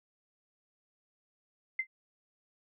sine tone with exponential decay, 2075 Hz, C7, 15 cents flat, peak -25 dBFS, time 1.79-1.87 s, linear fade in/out 5 ms, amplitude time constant 16 ms, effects none

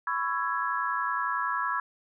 sine chord, C# minor seventh, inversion third, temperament just, 997.9 / 1108.7 / 1330.5 / 1663.1 Hz, B5 / C#6 / E6 / G#6, +18 / 0 / +16 / +2 cents, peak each -32 dBFS, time 0.07-1.8 s, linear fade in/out 2 ms, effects none

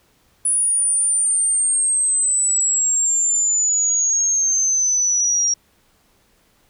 sine exponential sweep, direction down, 9850 to 5650 Hz, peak -15 dBFS, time 0.45-5.54 s, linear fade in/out 5 ms, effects pink hiss -59 dBFS RMS until 6.69 s

